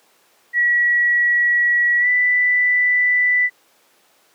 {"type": "tone with pitch glide", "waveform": "sine", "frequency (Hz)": [1926, 1982.4], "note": ["B6", "B6"], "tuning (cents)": [-44, 6], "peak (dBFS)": -13, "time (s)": [0.53, 3.5], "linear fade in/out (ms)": 50, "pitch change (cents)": 50, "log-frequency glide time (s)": [1.99, 2.08], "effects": ["pink hiss -56 dBFS RMS until 4.34 s", "high-pass 400 Hz 12 dB/octave"]}